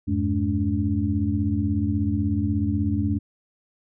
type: tone cluster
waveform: sine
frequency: 85.7 / 102.1 / 213.1 / 288 Hz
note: F2 / G#2 / G#3 / D4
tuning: -32 / -29 / +45 / -34 cents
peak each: -26 dBFS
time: 0.07-3.19 s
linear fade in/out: 20 ms
effects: none